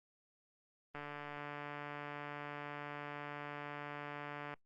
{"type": "click train", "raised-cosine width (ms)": 0.5, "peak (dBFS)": -30, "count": 525, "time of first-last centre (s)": [0.95, 4.539], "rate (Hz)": 146, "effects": ["noise-tail reverb RT60 0.1 s tail -22 dB re dry", "Opus 24 kbps"]}